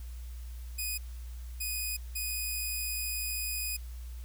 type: tone bursts at uneven times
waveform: 5% pulse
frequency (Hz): 2489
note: D#7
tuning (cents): 0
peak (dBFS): -23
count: 3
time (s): 0.78-0.98 / 1.6-1.97 / 2.15-3.77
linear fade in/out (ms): 10
effects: added 60 Hz sine -39 dBFS peak until 4.24 s + white hiss -58 dBFS RMS until 4.24 s